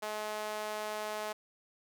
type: tone with high-pass filter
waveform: sawtooth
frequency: 212.9 Hz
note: G#3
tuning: 43 cents sharp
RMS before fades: -38 dBFS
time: 0.02-1.33 s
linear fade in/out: 10 ms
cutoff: 650 Hz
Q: 1.7
effects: none